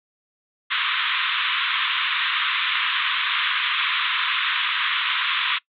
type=band-pass noise; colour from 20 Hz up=white; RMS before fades=-23 dBFS; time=0.7-5.59 s; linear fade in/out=20 ms; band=1000 to 3700 Hz; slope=96 dB/octave; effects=noise-tail reverb RT60 0.1 s tail -22 dB re dry